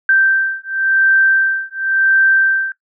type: beating tone pair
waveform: sine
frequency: 1564 / 1564.93 Hz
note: G6 / G6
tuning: -4 / -3 cents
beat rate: 0.93 Hz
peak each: -14 / -14 dBFS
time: 0.09-2.72 s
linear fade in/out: 2 ms
effects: noise-tail reverb RT60 0.1 s tail -18 dB re dry

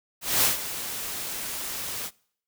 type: noise with ADSR envelope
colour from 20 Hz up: white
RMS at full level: -20 dBFS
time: 0.21-2.11 s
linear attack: 220 ms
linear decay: 140 ms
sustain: -13 dB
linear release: 53 ms
effects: noise-tail reverb RT60 0.6 s tail -24 dB re dry

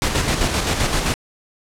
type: noise with tremolo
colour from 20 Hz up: pink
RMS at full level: -18 dBFS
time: 0.02-1.14 s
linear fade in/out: 0 ms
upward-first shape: square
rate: 7.7 Hz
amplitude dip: 40%
effects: low-pass 9000 Hz 12 dB/octave

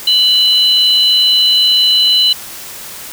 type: tone pair together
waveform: sine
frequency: 2969 / 4029 Hz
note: F#7 / B7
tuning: +5 / +34 cents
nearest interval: perfect fourth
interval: 529 cents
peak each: -10 dBFS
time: 0.07-2.33 s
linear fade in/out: 5 ms
effects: white hiss -29 dBFS RMS until 3.12 s

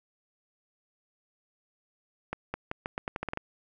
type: accelerating click train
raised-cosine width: 0.5 ms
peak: -17 dBFS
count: 11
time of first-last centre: 2.33-3.374 s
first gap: 210 ms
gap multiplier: 0.83
effects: none

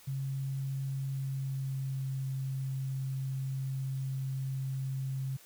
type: tone with pitch glide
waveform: sine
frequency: 135.4 to 133.54 Hz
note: C#3 to C3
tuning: -40 to +36 cents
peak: -32 dBFS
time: 0.07-5.37 s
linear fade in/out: 10 ms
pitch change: -24 cents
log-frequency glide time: 1.03-2.25 s
effects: white hiss -57 dBFS RMS until 5.45 s

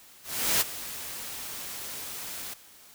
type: noise with ADSR envelope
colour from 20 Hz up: white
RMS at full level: -23 dBFS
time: 0.23-2.54 s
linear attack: 380 ms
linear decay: 20 ms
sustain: -15 dB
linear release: 8 ms
effects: white hiss -53 dBFS RMS until 2.94 s

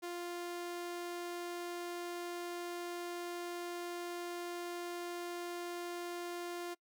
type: tone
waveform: sawtooth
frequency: 349.2 Hz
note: F4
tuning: in tune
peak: -36 dBFS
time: 0.02-6.75 s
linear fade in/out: 20 ms
effects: noise-tail reverb RT60 0.1 s tail -24 dB re dry

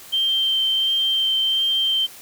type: tone with vibrato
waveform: sine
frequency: 3136 Hz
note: G7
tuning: in tune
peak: -17 dBFS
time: 0.12-2.07 s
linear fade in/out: 20 ms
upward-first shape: sine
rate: 1.4 Hz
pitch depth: 10 cents each way
effects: white hiss -42 dBFS RMS until 2.21 s

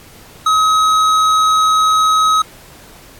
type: tone with hard clipping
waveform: sine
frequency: 1273 Hz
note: D#6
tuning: 39 cents sharp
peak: -11 dBFS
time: 0.46-2.42 s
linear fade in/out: 5 ms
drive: 11 dB
effects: pink hiss -41 dBFS RMS until 3.19 s + AAC 64 kbps

